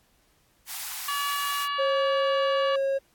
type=high-pass noise; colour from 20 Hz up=white; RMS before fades=-35 dBFS; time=0.66-1.68 s; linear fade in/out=50 ms; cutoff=710 Hz; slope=96 dB/octave
type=harmonic tone; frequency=571 Hz; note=D5; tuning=49 cents flat; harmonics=2 / 3 / 4 / 5 / 6 / 7 / 8; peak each=-28 / -35 / -43 / -34 / -44 / -43 / -48 dBFS; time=1.08-2.76 s; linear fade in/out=5 ms
type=tone; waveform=triangle; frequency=544 Hz; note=C#5; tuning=33 cents flat; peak=-21 dBFS; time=1.78-2.99 s; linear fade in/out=20 ms
effects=pink hiss -65 dBFS RMS until 3.14 s + AAC 64 kbps